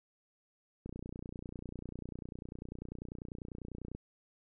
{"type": "click train", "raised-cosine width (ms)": 3, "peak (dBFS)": -30, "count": 94, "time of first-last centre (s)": [0.86, 3.95], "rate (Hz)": 30.1, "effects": []}